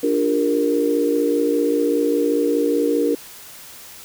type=chord; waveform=sine; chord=G minor seventh; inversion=second; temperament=equal with one note detuned; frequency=293.7 / 349.2 / 401.2 / 466.2 Hz; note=D4 / F4 / G4 / Bb4; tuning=0 / 0 / +40 / 0 cents; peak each=-20 / -25 / -25 / -19 dBFS; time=0.03-3.15 s; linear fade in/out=5 ms; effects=white hiss -40 dBFS RMS until 4.04 s

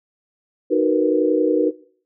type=chord; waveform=sine; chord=B major seventh; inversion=first; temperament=just; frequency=308.7 / 370.4 / 463 / 493.9 Hz; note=D#4 / F#4 / A#4 / B4; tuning=-14 / +2 / -12 / 0 cents; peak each=-20 dBFS; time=0.7-1.71 s; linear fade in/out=20 ms; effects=noise-tail reverb RT60 0.5 s tail -19 dB re dry

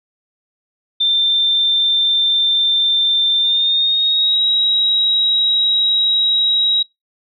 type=tone with pitch glide; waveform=sine; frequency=3576 to 3833 Hz; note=A7 to A#7; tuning=+27 to +47 cents; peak=-12 dBFS; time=1-6.83 s; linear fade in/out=10 ms; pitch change=+120 cents; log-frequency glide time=3.38-4.42 s; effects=noise-tail reverb RT60 0.2 s tail -25 dB re dry

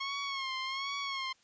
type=tone with vibrato; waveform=15% pulse; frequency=1085 Hz; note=C#6; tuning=37 cents flat; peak=-28 dBFS; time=0-1.33 s; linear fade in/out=10 ms; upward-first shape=sine; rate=1.3 Hz; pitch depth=62 cents each way; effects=white hiss -67 dBFS RMS until 1.43 s + resampled to 16000 Hz

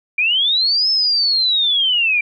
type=linear two-way sweep; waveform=sine; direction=up then down; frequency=2335 to 5274 to 2335 Hz; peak=-13 dBFS; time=0.18-2.21 s; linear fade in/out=5 ms; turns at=0.9 s; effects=none

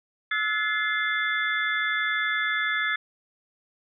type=tone cluster; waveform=sine; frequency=1307 / 1448 / 1716 / 2087 / 3469 Hz; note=E6 / F#6 / A6 / C7 / A7; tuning=-15 / -38 / -44 / -5 / -25 cents; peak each=-32 / -34 / -26 / -29 / -34 dBFS; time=0.31-2.96 s; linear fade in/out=5 ms; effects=none

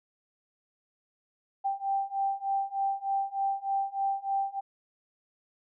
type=beating tone pair; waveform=sine; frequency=784 / 787.3 Hz; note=G5 / G5; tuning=0 / +7 cents; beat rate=3.3 Hz; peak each=-31 / -30 dBFS; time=1.64-4.61 s; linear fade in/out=20 ms; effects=none

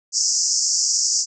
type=band-pass noise; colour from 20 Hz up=pink; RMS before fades=-20 dBFS; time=0.12-1.26 s; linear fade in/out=50 ms; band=5000 to 7400 Hz; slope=96 dB/octave; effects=none

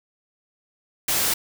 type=noise; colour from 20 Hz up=white; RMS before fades=-22 dBFS; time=1.08-1.34 s; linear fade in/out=5 ms; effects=none

